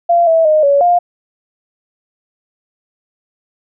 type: tone with pitch steps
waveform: sine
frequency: 688 / 653 / 617 / 564 / 704 Hz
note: F5 / E5 / D#5 / C#5 / F5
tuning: -26 / -17 / -15 / +30 / +14 cents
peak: -7 dBFS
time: 0.09-0.99 s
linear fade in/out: 10 ms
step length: 180 ms
effects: none